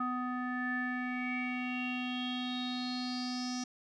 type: tone with low-pass filter sweep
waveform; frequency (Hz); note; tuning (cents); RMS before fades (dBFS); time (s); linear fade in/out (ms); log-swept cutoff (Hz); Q
square; 250; B3; +21; -36; 0-3.64; 5; 1300 to 5700; 8.5
effects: none